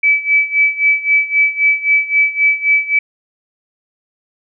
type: tone with tremolo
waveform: sine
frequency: 2300 Hz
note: D7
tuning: 37 cents flat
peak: -7 dBFS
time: 0.03-2.99 s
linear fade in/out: 5 ms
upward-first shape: sine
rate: 3.8 Hz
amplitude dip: 85%
effects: none